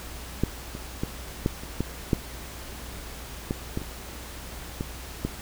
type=clicks; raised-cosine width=3 ms; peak=-9 / -23 / -14 / -9 / -26 / -12 / -7 / -13 / -15 / -24 / -16 / -13 dBFS; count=12; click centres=0.436 / 0.751 / 1.035 / 1.461 / 1.635 / 1.806 / 2.132 / 3.509 / 3.774 / 3.817 / 4.809 / 5.25 s; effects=added 60 Hz sine -41 dBFS peak until 5.41 s + pink hiss -41 dBFS RMS until 5.41 s